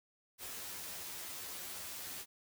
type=noise with comb filter; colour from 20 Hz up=white; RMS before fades=-45 dBFS; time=0.38-2.26 s; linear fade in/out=50 ms; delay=11 ms; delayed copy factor=+0.9; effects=none